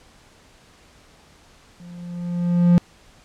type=tone with level ramp; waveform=triangle; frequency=174.61 Hz; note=F3; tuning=in tune; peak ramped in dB=-37 to -7 dBFS; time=1.8-2.78 s; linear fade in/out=0 ms; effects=pink hiss -52 dBFS RMS until 3.24 s + low-pass 8000 Hz 12 dB/octave